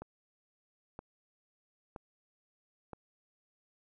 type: click train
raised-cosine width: 1 ms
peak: -29 dBFS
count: 4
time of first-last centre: 0.02-2.933 s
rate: 1.03 Hz
effects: none